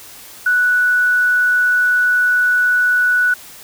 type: tone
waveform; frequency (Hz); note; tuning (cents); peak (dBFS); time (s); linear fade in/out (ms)
sine; 1478; F#6; -2; -11; 0.46-3.34; 5
effects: white hiss -38 dBFS RMS until 3.63 s